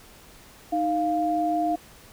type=tone pair together; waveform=sine; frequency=311.1 / 698.5 Hz; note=D#4 / F5; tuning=0 / 0 cents; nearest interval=octave + major second; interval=1400 cents; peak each=-26 / -23 dBFS; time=0.72-1.76 s; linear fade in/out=10 ms; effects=pink hiss -50 dBFS RMS until 2.12 s